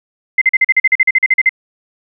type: tone bursts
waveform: sine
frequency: 2074 Hz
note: C7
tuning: 16 cents flat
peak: -6 dBFS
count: 15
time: 0.38-1.493 s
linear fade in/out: 5 ms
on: 35 ms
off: 42 ms
effects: none